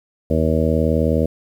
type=harmonic tone; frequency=79.5 Hz; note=D#2; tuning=38 cents sharp; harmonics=1 / 2 / 3 / 4 / 5 / 6 / 7 / 8; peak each=-20 / -22 / -21 / -25 / -29 / -22 / -23 / -29 dBFS; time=0.3-1.26 s; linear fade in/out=5 ms; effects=8-bit